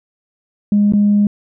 sine tone with dropouts, 205.7 Hz, G#3, 16 cents flat, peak -8 dBFS, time 0.72-1.27 s, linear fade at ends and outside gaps 2 ms, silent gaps 0.923-0.935 s, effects tanh soft clip ceiling -5 dBFS

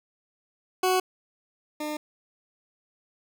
20% pulse tone pair in turn, 370.5 / 301.9 Hz, F#4 / D4, +2 / +48 cents, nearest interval major third, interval 354 cents, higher first, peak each -16 / -25 dBFS, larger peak first, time 0.83-1 / 1.8-1.97 s, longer neither, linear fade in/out 5 ms, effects none

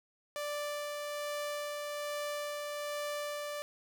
sawtooth tone with tremolo, 587.3 Hz, D5, in tune, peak -31 dBFS, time 0.36-3.62 s, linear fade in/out 0 ms, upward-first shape sine, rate 1.2 Hz, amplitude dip 25%, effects none

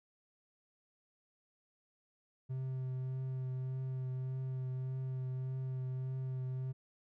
triangle tone with vibrato, 130 Hz, C3, 11 cents flat, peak -34 dBFS, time 2.49-6.73 s, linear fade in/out 20 ms, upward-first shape triangle, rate 1.7 Hz, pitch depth 19 cents each way, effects none

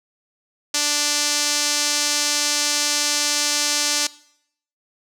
sawtooth tone with band-pass filter, 293.7 Hz, D4, in tune, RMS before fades -21 dBFS, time 0.74-4.07 s, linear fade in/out 5 ms, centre 6000 Hz, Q 1.7, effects noise-tail reverb RT60 0.7 s tail -20 dB re dry

